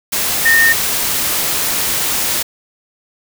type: tone in noise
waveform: sine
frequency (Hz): 1830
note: A#6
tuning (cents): -32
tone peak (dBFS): -8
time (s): 0.45-0.73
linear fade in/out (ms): 10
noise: white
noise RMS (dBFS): -17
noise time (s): 0.12-2.43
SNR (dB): +6
effects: none